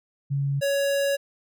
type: tone pair in turn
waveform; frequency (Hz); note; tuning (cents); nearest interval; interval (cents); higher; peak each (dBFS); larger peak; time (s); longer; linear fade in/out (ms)
sine / square; 139.7 / 558.8; C#3 / C#5; +14 / +14; 2 octaves; 2400; second; -22; neither; 0.3-0.61 / 0.61-1.17; second; 20
effects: none